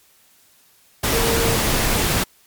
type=tone in noise; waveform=sine; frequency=460 Hz; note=A#4; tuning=23 cents flat; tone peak=-22 dBFS; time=1.13-1.56 s; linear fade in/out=10 ms; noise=pink; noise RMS=-19 dBFS; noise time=1.03-2.24 s; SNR=-6 dB; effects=white hiss -55 dBFS RMS until 2.46 s + MP3 96 kbps